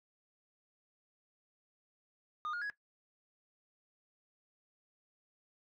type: tone with pitch steps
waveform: sine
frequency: 1222 / 1428.2 / 1669.3 Hz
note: D#6 / F6 / G#6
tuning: -32 / +38 / +8 cents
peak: -33 dBFS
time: 2.45-2.699 s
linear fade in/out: 0 ms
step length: 83 ms
effects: noise-tail reverb RT60 0.1 s tail -17 dB re dry + tanh soft clip ceiling -35 dBFS